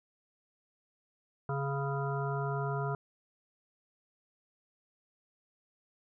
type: harmonic tone with a mistuned harmonic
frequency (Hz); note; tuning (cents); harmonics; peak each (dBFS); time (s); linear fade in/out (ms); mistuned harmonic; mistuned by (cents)
138.59; C#3; 0; 1 / 3 / 5 / 7 / 9 / 10; -33 / -38 / -40 / -41 / -43 / -43; 1.49-2.95; 2; 7; +28
effects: none